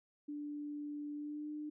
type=tone with pitch glide; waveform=sine; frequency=293.7 to 300.4 Hz; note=D4 to D4; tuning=0 to +39 cents; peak=-40 dBFS; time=0.28-1.7 s; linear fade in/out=10 ms; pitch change=+39 cents; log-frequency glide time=1.14-1.5 s; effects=none